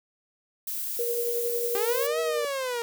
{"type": "noise", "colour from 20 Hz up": "violet", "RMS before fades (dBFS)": -32, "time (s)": [0.67, 2.07], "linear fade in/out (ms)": 5}
{"type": "tone with tremolo", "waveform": "sine", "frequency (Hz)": 474.5, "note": "A#4", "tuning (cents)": 31, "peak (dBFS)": -25, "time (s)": [0.99, 2.45], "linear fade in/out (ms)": 2, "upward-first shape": "triangle", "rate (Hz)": 11, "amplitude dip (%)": 40}
{"type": "linear two-way sweep", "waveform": "sawtooth", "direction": "up then down", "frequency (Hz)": [388.1, 652, 461.6], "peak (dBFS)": -24, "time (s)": [1.75, 2.82], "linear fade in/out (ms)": 0, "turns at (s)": 2.2}
{"effects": []}